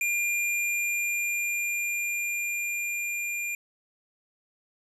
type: tone with level ramp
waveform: square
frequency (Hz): 2400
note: D7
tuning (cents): +37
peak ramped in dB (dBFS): -25 to -30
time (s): 0.01-3.55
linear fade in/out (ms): 2
effects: resampled to 32000 Hz